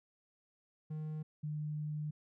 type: tone pair in turn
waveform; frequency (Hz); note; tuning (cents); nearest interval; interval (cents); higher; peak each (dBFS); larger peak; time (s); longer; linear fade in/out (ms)
triangle / sine; 154.6 / 150.98; D#3 / D3; -11 / +48; unison; 41; first; -36 / -36; neither; 0.9-1.23 / 1.43-2.11; second; 10
effects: none